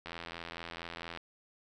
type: click train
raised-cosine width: 0.3 ms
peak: -25 dBFS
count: 95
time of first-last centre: 0.06-1.174 s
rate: 84.4 Hz
effects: none